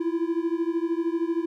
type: beating tone pair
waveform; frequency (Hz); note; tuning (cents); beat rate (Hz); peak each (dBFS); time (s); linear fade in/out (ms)
triangle; 329.3 / 342.3; E4 / F4; -2 / -35; 13; -24 / -25; 0-1.46; 10
effects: none